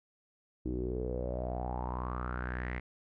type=tone with low-pass filter sweep; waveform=sawtooth; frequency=61.74 Hz; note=B1; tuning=in tune; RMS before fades=-36 dBFS; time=0.65-2.8 s; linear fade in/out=10 ms; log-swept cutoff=320 to 2100 Hz; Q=7; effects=none